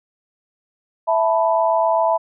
sine chord, E suspended fourth, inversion none, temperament equal, 659.3 / 880 / 987.8 Hz, E5 / A5 / B5, 0 / 0 / 0 cents, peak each -17 / -20 / -20 dBFS, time 1.07-2.18 s, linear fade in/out 20 ms, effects none

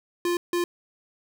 square tone bursts at uneven times, 349 Hz, F4, 1 cent flat, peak -23 dBFS, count 2, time 0.25-0.37 / 0.53-0.64 s, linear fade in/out 2 ms, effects none

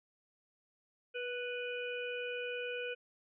harmonic tone with a mistuned harmonic, 494.1 Hz, B4, 1 cent sharp, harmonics 1 / 3 / 5 / 6, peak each -39 / -44 / -43 / -48 dBFS, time 1.14-2.95 s, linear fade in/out 20 ms, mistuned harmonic 1, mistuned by -20 cents, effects none

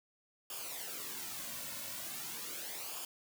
white noise with flanger, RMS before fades -43 dBFS, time 0.5-3.05 s, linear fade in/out 2 ms, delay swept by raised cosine 0.5 to 2.5 ms, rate 0.4 Hz, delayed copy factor -0.65, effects none

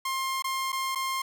sawtooth tone with dropouts, 1061 Hz, C6, 24 cents sharp, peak -24 dBFS, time 0.05-1.22 s, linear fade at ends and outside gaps 5 ms, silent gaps 0.423-0.442 / 0.721-0.727 / 0.95-0.956 s, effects none

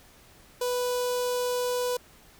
sawtooth tone with notch filter, 493.9 Hz, B4, in tune, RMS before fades -28 dBFS, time 0.61-1.97 s, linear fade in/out 5 ms, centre 1900 Hz, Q 0.84, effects pink hiss -55 dBFS RMS until 2.39 s

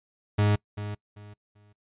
40% pulse tone with echo, 103.83 Hz, G#2, in tune, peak -19 dBFS, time 0.38-0.56 s, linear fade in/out 10 ms, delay 390 ms, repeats 3, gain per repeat -12 dB, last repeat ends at 1.73 s, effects noise-tail reverb RT60 0.1 s tail -24 dB re dry + resampled to 8000 Hz

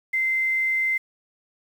sine tone with quantisation, 2076 Hz, C7, 14 cents flat, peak -20 dBFS, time 0.13-0.98 s, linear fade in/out 10 ms, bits 8, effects none

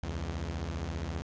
sawtooth beating tone pair, 69.3 / 84.3 Hz, C#2 / E2, 0 / +39 cents, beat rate 15 Hz, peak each -33 / -32 dBFS, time 0.03-1.22 s, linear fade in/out 0 ms, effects resampled to 16000 Hz + 10-bit

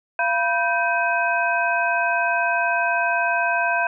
sine tone cluster, 688 / 976 / 1555 / 2528 Hz, F5 / B5 / G6 / D#7, -26 / -21 / -14 / +27 cents, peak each -23 / -25 / -22 / -26 dBFS, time 0.19-3.87 s, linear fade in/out 2 ms, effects none

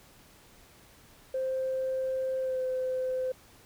sine tone with pitch glide, 523.3 to 514.3 Hz, C5 to C5, 0 to -30 cents, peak -27 dBFS, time 1.34-3.32 s, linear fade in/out 5 ms, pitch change -30 cents, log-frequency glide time 2.4-2.61 s, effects tanh soft clip ceiling -24 dBFS + pink hiss -57 dBFS RMS until 3.65 s

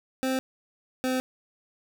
25% pulse tone pair in turn, 261.6 / 257.4 Hz, C4 / C4, 0 / -28 cents, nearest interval unison, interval 28 cents, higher first, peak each -21 dBFS, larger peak neither, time 0.23-0.39 / 1.04-1.2 s, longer neither, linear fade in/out 0 ms, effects none

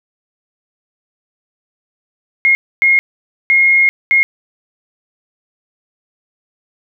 sine tone bursts at uneven times, 2148 Hz, C7, 45 cents sharp, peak -7 dBFS, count 4, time 2.45-2.55 / 2.82-2.99 / 3.5-3.89 / 4.11-4.23 s, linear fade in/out 0 ms, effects none

